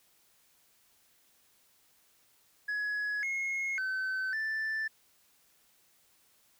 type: tone with pitch steps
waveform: sine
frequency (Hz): 1682 / 2161 / 1529 / 1764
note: G#6 / C#7 / G6 / A6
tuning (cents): +22 / -45 / -44 / +4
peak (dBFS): -28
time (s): 2.68-4.88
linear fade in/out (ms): 10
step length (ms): 550
effects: tanh soft clip ceiling -30 dBFS + white hiss -67 dBFS RMS until 6.59 s